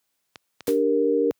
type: clicks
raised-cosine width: 0.2 ms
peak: -20 dBFS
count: 3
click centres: 0.358 / 0.607 / 0.689 s
type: noise with exponential decay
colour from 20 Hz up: white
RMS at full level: -30 dBFS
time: 0.67-0.83 s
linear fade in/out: 1 ms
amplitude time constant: 33 ms
type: chord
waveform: sine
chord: G minor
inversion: second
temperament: equal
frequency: 293.7 / 392 / 466.2 Hz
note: D4 / G4 / Bb4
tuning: 0 / 0 / 0 cents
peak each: -24 / -25 / -20 dBFS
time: 0.68-1.31 s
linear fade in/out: 0 ms
effects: white hiss -75 dBFS RMS until 1.39 s + high-pass 80 Hz 12 dB/octave